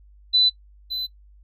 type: tone pair in turn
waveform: sine / triangle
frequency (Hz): 3997 / 4022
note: B7 / B7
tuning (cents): +20 / +31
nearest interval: unison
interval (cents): 11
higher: second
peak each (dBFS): -14 / -24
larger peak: first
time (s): 0.33-0.5 / 0.9-1.07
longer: neither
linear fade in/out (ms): 20
effects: noise-tail reverb RT60 0.1 s tail -21 dB re dry + added 50 Hz sine -48 dBFS peak until 1.43 s